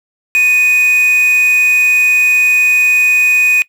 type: tone with quantisation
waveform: triangle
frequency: 2489 Hz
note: D#7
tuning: in tune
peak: -6 dBFS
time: 0.35-3.62 s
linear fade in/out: 0 ms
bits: 4
effects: noise-tail reverb RT60 0.1 s tail -21 dB re dry